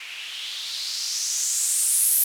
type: noise with low-pass filter sweep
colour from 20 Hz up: violet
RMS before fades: -25 dBFS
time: 0-2.24 s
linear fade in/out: 5 ms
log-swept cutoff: 2400 to 12000 Hz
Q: 3.6
effects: none